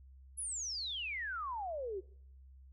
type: exponential sweep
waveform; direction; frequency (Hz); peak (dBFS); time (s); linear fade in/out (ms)
sine; down; 10930 to 359.1; -37; 0.37-2.01; 20
effects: noise-tail reverb RT60 0.7 s tail -24 dB re dry + added 66 Hz sine -54 dBFS peak until 2.72 s